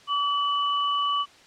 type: tone pair together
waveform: sine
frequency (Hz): 1145 / 2973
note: D6 / F#7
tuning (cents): -44 / +8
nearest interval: octave + perfect fourth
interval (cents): 1652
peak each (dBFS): -23 / -28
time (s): 0.07-1.26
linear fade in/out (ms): 50
effects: white hiss -52 dBFS RMS until 1.46 s + low-pass 5000 Hz 12 dB/octave